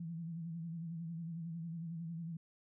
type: tone with vibrato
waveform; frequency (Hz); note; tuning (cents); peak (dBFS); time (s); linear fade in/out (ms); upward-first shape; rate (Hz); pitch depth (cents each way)
sine; 166.2; E3; +15; -40; 0-2.37; 5; sine; 11; 61
effects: none